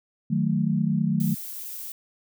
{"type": "chord", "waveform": "sine", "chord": "D# diminished", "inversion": "none", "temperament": "equal", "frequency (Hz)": [155.56, 185, 220], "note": ["D#3", "F#3", "A3"], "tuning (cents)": [0, 0, 0], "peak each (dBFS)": -25, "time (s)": [0.3, 1.35], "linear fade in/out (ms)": 10}
{"type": "noise", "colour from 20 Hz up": "violet", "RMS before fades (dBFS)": -36, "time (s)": [1.2, 1.92], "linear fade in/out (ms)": 2}
{"effects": []}